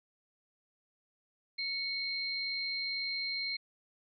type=tone pair together; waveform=sine; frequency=2210 / 4172 Hz; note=C#7 / C8; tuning=-6 / -6 cents; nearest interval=major seventh; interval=1100 cents; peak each=-37 / -35 dBFS; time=1.58-3.57 s; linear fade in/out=10 ms; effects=none